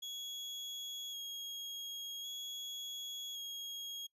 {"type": "tone with vibrato", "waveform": "35% pulse", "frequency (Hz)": 3313, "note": "G#7", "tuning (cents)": -5, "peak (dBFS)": -40, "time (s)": [0.02, 4.07], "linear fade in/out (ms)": 10, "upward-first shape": "square", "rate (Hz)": 0.45, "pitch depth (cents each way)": 15, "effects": ["noise-tail reverb RT60 0.1 s tail -22 dB re dry", "resampled to 32000 Hz"]}